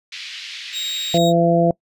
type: band-pass noise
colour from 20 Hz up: white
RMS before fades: -33 dBFS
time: 0.12-1.18 s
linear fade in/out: 5 ms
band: 2100 to 4200 Hz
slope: 24 dB/octave
type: tone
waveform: 35% pulse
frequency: 3774 Hz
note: A#7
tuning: 21 cents sharp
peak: -21 dBFS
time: 0.72-1.33 s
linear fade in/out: 50 ms
type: harmonic tone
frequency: 169.6 Hz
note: E3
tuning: 50 cents sharp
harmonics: 1 / 2 / 3 / 4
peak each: -17 / -20 / -19 / -17 dBFS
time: 1.14-1.71 s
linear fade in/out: 2 ms
effects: noise-tail reverb RT60 0.1 s tail -23 dB re dry + resampled to 32000 Hz